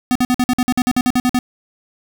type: tone bursts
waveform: square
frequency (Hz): 250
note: B3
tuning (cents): +21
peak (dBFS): -13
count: 14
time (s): 0.11-1.389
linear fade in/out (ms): 0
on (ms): 44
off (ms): 51
effects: none